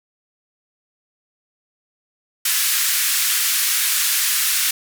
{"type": "band-pass noise", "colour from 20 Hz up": "white", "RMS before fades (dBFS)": -19, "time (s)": [2.45, 4.71], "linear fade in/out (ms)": 5, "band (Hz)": [1400, 16000], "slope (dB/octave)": 24, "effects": []}